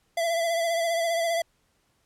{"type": "tone with vibrato", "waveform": "square", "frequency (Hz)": 671, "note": "E5", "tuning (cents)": 31, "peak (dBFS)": -24, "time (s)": [0.17, 1.42], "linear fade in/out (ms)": 5, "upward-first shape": "sine", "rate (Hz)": 15, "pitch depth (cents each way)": 36, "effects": ["pink hiss -69 dBFS RMS until 2.05 s", "low-pass 12000 Hz 12 dB/octave"]}